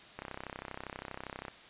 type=click train; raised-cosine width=0.5 ms; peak=-25 dBFS; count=43; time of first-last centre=0.19-1.482 s; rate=32.5 Hz; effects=white hiss -53 dBFS RMS until 1.69 s + resampled to 8000 Hz